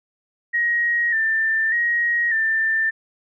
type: tone with vibrato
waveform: sine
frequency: 1835 Hz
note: A#6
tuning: 28 cents flat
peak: -17 dBFS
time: 0.53-2.91 s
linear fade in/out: 20 ms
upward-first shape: square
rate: 0.84 Hz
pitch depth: 49 cents each way
effects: none